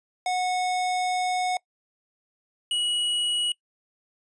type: tone pair in turn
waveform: square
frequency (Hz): 732 / 2916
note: F#5 / F#7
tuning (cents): -19 / -26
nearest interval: 2 octaves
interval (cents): 2393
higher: second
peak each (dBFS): -24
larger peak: neither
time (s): 0.26-1.57 / 2.71-3.52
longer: first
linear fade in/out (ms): 2
effects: noise-tail reverb RT60 0.1 s tail -23 dB re dry + resampled to 22050 Hz